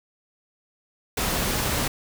pink noise, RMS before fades -25 dBFS, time 1.17-1.88 s, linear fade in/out 5 ms, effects none

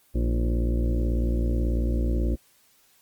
harmonic tone with a mistuned harmonic, 58.27 Hz, A#1, in tune, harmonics 1 / 2 / 3 / 4 / 5 / 6 / 7 / 8 / 9 / 10, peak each -22 / -32 / -39 / -32 / -35 / -35 / -45 / -46 / -40 / -45 dBFS, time 0.14-2.36 s, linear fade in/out 20 ms, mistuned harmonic 5, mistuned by +65 cents, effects white hiss -61 dBFS RMS until 3.01 s + Opus 24 kbps

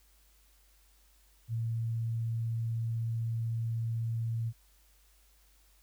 sine tone, 114.5 Hz, A#2, 31 cents flat, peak -30 dBFS, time 1.48-4.53 s, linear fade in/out 50 ms, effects added 50 Hz sine -63 dBFS peak until 5.82 s + white hiss -67 dBFS RMS until 5.82 s

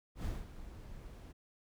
brown noise with ADSR envelope, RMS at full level -37 dBFS, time 0.15-1.33 s, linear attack 98 ms, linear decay 200 ms, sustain -12 dB, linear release 20 ms, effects none

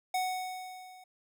square tone with level ramp, 741 Hz, F#5, 2 cents sharp, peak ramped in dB -28 to -52 dBFS, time 0.14-1.04 s, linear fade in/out 5 ms, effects none

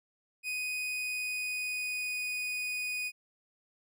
40% pulse tone with pitch glide, 2494 to 2480 Hz, D#7 to D#7, +3 to -6 cents, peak -32 dBFS, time 0.43-3.12 s, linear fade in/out 50 ms, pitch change -9 cents, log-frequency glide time 0.75-2.19 s, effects none

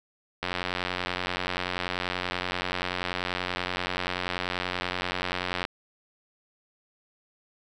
click train, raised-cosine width 0.3 ms, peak -12 dBFS, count 473, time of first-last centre 0.43-5.651 s, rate 90.4 Hz, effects none

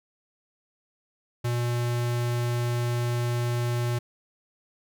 square tone, 120.3 Hz, B2, 45 cents flat, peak -25 dBFS, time 1.44-3.99 s, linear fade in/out 10 ms, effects none

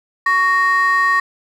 triangle ring-modulated tone, 1487 Hz, F#6, 8 cents sharp, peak -6 dBFS, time 0.26-1.2 s, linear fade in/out 5 ms, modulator 369 Hz, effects tanh soft clip ceiling -6 dBFS

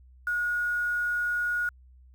sine tone with quantisation, 1445 Hz, F#6, 41 cents flat, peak -25 dBFS, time 0.27-1.69 s, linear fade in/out 2 ms, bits 8, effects added 63 Hz sine -51 dBFS peak until 2.14 s

